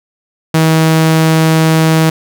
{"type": "tone", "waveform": "sawtooth", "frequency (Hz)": 160.1, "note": "D#3", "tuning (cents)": 50, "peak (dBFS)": -3, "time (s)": [0.54, 2.1], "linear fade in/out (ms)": 5, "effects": []}